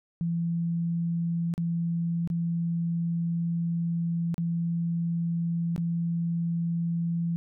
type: tone with dropouts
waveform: sine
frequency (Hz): 168.8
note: E3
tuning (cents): +41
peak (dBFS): -25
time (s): 0.21-7.36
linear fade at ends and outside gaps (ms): 0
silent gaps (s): 1.539-1.579 / 2.275-2.301 / 4.343-4.38 / 5.762-5.779
effects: none